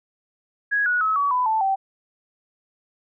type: tone with pitch steps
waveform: sine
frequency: 1661 / 1462.8 / 1288.2 / 1134.5 / 999.1 / 879.9 / 774.9 Hz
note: G#6 / F#6 / E6 / C#6 / B5 / A5 / G5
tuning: 0 / -20 / -40 / +40 / +20 / 0 / -20 cents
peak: -18 dBFS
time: 0.71-1.76 s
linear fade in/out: 20 ms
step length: 150 ms
effects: none